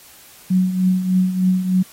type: tone with tremolo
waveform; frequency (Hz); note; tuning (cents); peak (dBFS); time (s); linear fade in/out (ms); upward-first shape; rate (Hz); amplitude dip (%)
sine; 185; F#3; 0; -11; 0.5-1.83; 10; triangle; 3.3; 70
effects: white hiss -45 dBFS RMS until 1.92 s + AAC 48 kbps